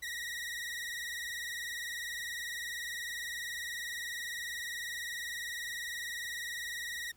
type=tone with vibrato; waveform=sawtooth; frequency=1905 Hz; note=A#6; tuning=37 cents sharp; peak=-34 dBFS; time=0.02-7.12 s; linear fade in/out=10 ms; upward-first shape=triangle; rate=20 Hz; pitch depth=82 cents each way; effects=added 60 Hz sine -66 dBFS peak until 7.16 s + pink hiss -66 dBFS RMS until 7.16 s